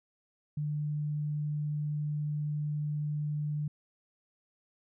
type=tone; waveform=sine; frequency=149.1 Hz; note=D3; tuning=27 cents sharp; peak=-30 dBFS; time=0.57-3.68 s; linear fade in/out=5 ms; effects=none